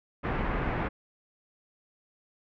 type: low-pass noise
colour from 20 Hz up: pink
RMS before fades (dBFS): -30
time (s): 0.23-0.89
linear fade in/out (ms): 20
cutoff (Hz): 2100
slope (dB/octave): 24
effects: none